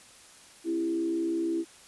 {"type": "tone with frequency modulation", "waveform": "sine", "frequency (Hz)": 332.4, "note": "E4", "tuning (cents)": 15, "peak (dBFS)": -26, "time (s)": [0.64, 1.65], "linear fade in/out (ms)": 50, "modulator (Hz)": 66.3, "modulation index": 0.54, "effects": ["white hiss -53 dBFS RMS until 1.87 s", "resampled to 24000 Hz"]}